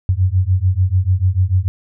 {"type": "beating tone pair", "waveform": "sine", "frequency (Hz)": [89.6, 96.4], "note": ["F2", "G2"], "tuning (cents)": [45, -28], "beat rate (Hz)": 6.8, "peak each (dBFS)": -15, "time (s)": [0.09, 1.68], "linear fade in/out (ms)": 0, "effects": []}